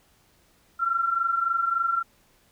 sine tone pair together, 1343.5 / 1367 Hz, E6 / F6, +33 / -37 cents, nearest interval unison, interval 30 cents, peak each -28 / -23 dBFS, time 0.79-2.03 s, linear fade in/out 20 ms, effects pink hiss -62 dBFS RMS until 2.51 s

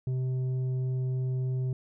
sine tone with tanh clipping, 128.8 Hz, C3, 27 cents flat, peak -28 dBFS, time 0.07-1.73 s, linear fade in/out 2 ms, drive 6 dB, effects none

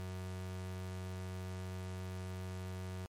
35% pulse tone, 92.5 Hz, F#2, in tune, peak -39 dBFS, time 0-3.06 s, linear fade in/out 0 ms, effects MP3 64 kbps

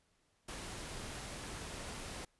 pink noise, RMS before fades -45 dBFS, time 0.48-2.25 s, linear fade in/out 5 ms, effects pink hiss -75 dBFS RMS until 2.39 s + resampled to 24000 Hz

